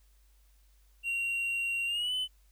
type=tone with pitch glide; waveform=triangle; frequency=2754 to 3021 Hz; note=F7 to F#7; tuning=-25 to +35 cents; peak=-28 dBFS; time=1.03-2.28 s; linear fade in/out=50 ms; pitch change=+160 cents; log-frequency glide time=1.86-2.14 s; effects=added 50 Hz sine -60 dBFS peak until 2.51 s + white hiss -71 dBFS RMS until 2.51 s